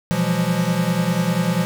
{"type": "tone cluster", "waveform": "square", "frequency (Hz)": [123.3, 168.5, 178.6, 203.3], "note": ["B2", "E3", "F3", "G#3"], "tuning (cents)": [-2, 38, 39, -37], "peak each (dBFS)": [-28, -22, -22, -28], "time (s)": [0.11, 1.65], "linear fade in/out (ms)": 0, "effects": []}